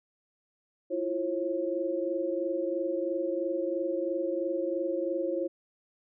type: tone cluster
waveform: sine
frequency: 329.8 / 352.8 / 541 Hz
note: E4 / F4 / C#5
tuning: +1 / +18 / -42 cents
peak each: -33 / -33 / -31 dBFS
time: 0.9-5.48 s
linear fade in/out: 20 ms
effects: none